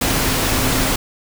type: tone in noise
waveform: sine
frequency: 261.6 Hz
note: C4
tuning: in tune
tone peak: -26 dBFS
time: 0.01-0.96 s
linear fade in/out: 5 ms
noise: pink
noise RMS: -18 dBFS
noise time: 0.01-0.96 s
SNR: -11 dB
effects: none